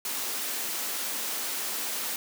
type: high-pass noise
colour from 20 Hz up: white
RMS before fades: -32 dBFS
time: 0.05-2.16 s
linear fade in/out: 2 ms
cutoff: 200 Hz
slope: 48 dB/octave
effects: none